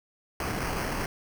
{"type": "noise with sample-and-hold", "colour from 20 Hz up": "pink", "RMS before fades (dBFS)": -31, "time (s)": [0.4, 1.06], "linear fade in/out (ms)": 2, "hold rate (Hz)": 3675, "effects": []}